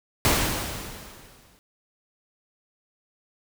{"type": "noise with exponential decay", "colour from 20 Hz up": "pink", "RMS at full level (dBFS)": -19, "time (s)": [0.25, 1.59], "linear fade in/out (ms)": 0, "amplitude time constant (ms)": 290, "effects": []}